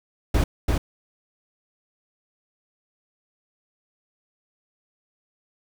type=noise with echo; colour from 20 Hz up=brown; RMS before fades=-19 dBFS; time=0.34-0.44 s; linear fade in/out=5 ms; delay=340 ms; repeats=1; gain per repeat=-2 dB; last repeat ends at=0.78 s; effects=none